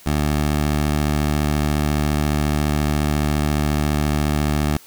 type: tone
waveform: 15% pulse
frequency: 74.4 Hz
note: D2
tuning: 23 cents sharp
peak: -11 dBFS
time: 0.06-4.77 s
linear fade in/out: 5 ms
effects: white hiss -46 dBFS RMS until 4.86 s